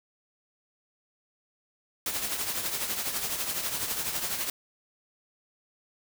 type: noise with tremolo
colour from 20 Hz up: white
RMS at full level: -29 dBFS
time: 2.06-4.5 s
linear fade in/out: 2 ms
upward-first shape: triangle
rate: 12 Hz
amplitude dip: 60%
effects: none